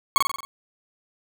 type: tone with echo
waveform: 40% pulse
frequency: 1102 Hz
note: C#6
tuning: 11 cents flat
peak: -12 dBFS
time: 0.16-0.18 s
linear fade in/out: 0 ms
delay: 45 ms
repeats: 6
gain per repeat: -4 dB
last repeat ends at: 0.45 s
effects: none